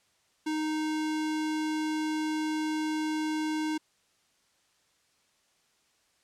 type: tone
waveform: square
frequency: 310 Hz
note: D#4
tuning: 6 cents flat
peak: -29 dBFS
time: 0.46-3.78 s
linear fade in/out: 10 ms
effects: white hiss -69 dBFS RMS until 6.23 s + low-pass 8000 Hz 12 dB/octave